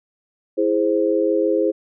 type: chord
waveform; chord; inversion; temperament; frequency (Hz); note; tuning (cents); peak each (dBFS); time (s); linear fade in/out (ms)
sine; E augmented; none; equal; 329.6 / 415.3 / 523.3; E4 / G#4 / B#4; 0 / 0 / 0; -20; 0.57-1.72; 20
effects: none